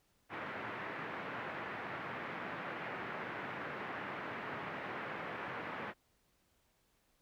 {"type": "band-pass noise", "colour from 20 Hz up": "white", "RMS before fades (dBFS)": -43, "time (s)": [0.29, 5.94], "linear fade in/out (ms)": 50, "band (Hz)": [110, 2000], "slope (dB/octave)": 24, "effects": ["pink hiss -75 dBFS RMS until 7.21 s"]}